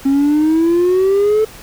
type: exponential sweep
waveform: triangle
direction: up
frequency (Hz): 269.5 to 440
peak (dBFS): -7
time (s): 0.05-1.45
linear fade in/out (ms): 10
effects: tanh soft clip ceiling -5 dBFS + pink hiss -37 dBFS RMS until 1.62 s